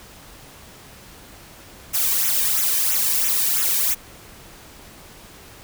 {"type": "noise with flanger", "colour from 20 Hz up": "blue", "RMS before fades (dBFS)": -20, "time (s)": [1.93, 3.95], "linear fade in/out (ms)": 20, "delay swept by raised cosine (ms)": [0.21, 1.51], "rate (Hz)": 3, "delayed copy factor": -0.8, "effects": ["pink hiss -44 dBFS RMS until 5.63 s"]}